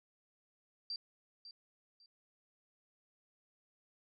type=tone with echo; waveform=sine; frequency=4699 Hz; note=D8; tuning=in tune; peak=-38 dBFS; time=0.9-0.96 s; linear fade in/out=2 ms; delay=550 ms; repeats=2; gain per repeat=-12 dB; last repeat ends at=2.06 s; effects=none